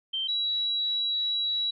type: tone pair in turn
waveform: sine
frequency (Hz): 3131 / 3899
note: G7 / B7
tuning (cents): -3 / -23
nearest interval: major third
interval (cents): 380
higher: second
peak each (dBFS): -27 / -25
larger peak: second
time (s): 0.13-0.28 / 0.28-1.71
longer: second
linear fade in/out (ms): 10
effects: none